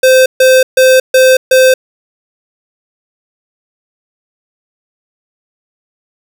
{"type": "tone bursts", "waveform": "square", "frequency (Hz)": 518, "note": "C5", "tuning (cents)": -17, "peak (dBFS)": -4, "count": 5, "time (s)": [0.03, 1.74], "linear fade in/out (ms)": 5, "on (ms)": 230, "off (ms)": 140, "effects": []}